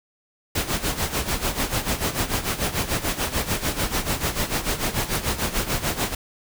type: noise with tremolo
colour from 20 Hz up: pink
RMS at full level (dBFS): -22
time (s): 0.55-6.15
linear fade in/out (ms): 5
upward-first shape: sine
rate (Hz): 6.8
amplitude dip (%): 75
effects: none